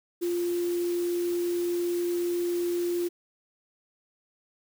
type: tone in noise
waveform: sine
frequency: 348.9 Hz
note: F4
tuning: 2 cents flat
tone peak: -25 dBFS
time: 0.21-3.09 s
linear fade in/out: 20 ms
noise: white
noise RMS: -43 dBFS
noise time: 0.21-3.09 s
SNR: +15 dB
effects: none